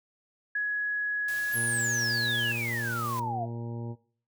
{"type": "tone", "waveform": "sine", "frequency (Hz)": 1678, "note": "G#6", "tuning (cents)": 17, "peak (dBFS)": -26, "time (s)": [0.55, 2.52], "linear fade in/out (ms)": 5}
{"type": "noise", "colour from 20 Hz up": "white", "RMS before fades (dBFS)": -43, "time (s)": [1.28, 3.2], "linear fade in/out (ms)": 5}
{"type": "exponential sweep", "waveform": "sine", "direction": "down", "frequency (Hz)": [11840, 659.3], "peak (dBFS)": -30, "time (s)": [1.52, 3.46], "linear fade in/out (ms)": 20}
{"type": "harmonic tone", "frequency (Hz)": 117.4, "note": "A#2", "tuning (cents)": 13, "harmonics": [1, 2, 3, 4, 5, 7, 8], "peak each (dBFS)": [-35, -40, -43, -46, -50, -52, -53], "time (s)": [1.53, 3.96], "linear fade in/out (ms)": 50}
{"effects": ["noise-tail reverb RT60 0.5 s tail -19 dB re dry"]}